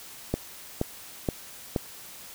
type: click train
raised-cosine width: 2 ms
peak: -11 dBFS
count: 4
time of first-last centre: 0.34-1.762 s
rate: 2.11 Hz
effects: white hiss -45 dBFS RMS until 2.34 s